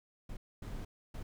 brown noise bursts at uneven times, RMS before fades -42 dBFS, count 3, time 0.29-0.37 / 0.62-0.85 / 1.14-1.23 s, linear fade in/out 5 ms, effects none

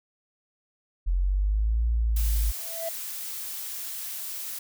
sine linear two-way sweep, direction up then down, 42.85 to 57.7 to 52.2 Hz, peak -21 dBFS, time 1.06-2.52 s, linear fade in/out 20 ms, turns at 1.86 s
blue noise, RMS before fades -35 dBFS, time 2.16-4.59 s, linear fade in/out 5 ms
triangle tone with exponential growth, 661 Hz, E5, 5 cents sharp, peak -25 dBFS, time 2.48-2.89 s, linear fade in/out 5 ms, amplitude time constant 88 ms
effects none

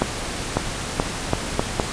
accelerating click train, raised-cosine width 1 ms, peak -3 dBFS, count 6, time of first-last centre 0.02-1.798 s, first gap 550 ms, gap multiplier 0.78, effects pink hiss -28 dBFS RMS until 1.92 s + resampled to 22050 Hz

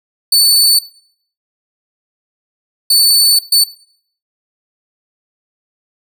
sawtooth tone bursts at uneven times, 4491 Hz, C#8, 22 cents sharp, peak -4 dBFS, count 3, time 0.32-0.79 / 2.9-3.39 / 3.52-3.64 s, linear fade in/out 5 ms, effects noise-tail reverb RT60 0.6 s tail -20 dB re dry

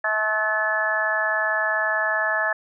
harmonic tone, 215.6 Hz, A3, 35 cents flat, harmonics 3 / 4 / 5 / 6 / 7 / 8, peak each -27 / -30 / -32 / -30 / -33 / -22 dBFS, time 0.04-2.53 s, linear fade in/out 5 ms, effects none

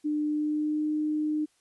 sine tone with pitch glide, 300 to 304.5 Hz, D4 to D#4, +37 to -37 cents, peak -25 dBFS, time 0.04-1.46 s, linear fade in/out 20 ms, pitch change +26 cents, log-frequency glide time 0.26-0.88 s, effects white hiss -68 dBFS RMS until 1.6 s + resampled to 24000 Hz

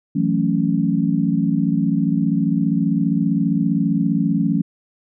sine chord, F# minor seventh, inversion third, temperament equal, 164.81 / 185 / 220 / 277.2 Hz, E3 / F#3 / A3 / C#4, 0 / 0 / 0 / 0 cents, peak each -21 dBFS, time 0.15-4.62 s, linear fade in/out 10 ms, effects none

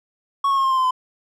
triangle tone with pitch steps, 1108.7 / 1093.4 / 1078.4 / 1063.5 / 1048.9 / 1034.5 / 1020.2 Hz, C#6 / C#6 / C#6 / C6 / C6 / C6 / C6, 0 / -24 / -48 / +28 / +4 / -20 / -44 cents, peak -14 dBFS, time 0.44-0.909 s, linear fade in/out 5 ms, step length 67 ms, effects none

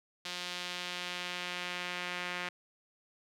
sawtooth tone with band-pass filter sweep, 178.2 Hz, F3, 35 cents sharp, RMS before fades -39 dBFS, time 0.25-2.49 s, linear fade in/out 5 ms, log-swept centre 3800 to 2200 Hz, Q 1.4, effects none

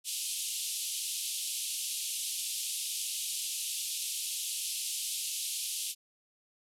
white band-pass noise, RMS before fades -36 dBFS, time 0.04-5.95 s, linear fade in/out 50 ms, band 2700 to 12000 Hz, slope 48 dB/octave, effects none

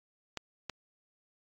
clicks, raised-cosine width 0.2 ms, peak -19 dBFS, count 2, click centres 0.373 / 0.697 s, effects AAC 64 kbps

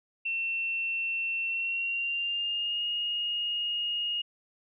sine tone with pitch glide, 2700 to 2861 Hz, E7 to F7, +41 to +41 cents, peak -28 dBFS, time 0.25-4.22 s, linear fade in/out 10 ms, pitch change +100 cents, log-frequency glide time 1.44-2.85 s, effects none

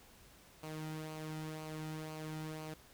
sawtooth tone with flanger, 156 Hz, D#3, 5 cents sharp, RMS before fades -44 dBFS, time 0.63-2.74 s, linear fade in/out 5 ms, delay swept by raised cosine 0.55 to 1.85 ms, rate 2 Hz, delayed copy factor -0.5, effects pink hiss -61 dBFS RMS until 2.93 s

